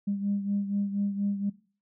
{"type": "beating tone pair", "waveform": "sine", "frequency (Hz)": [200.5, 204.7], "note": ["G3", "G#3"], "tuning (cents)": [39, -25], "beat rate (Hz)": 4.2, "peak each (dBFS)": [-27, -33], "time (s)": [0.07, 1.5], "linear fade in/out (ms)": 10, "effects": ["noise-tail reverb RT60 0.4 s tail -19 dB re dry", "tanh soft clip ceiling -19 dBFS"]}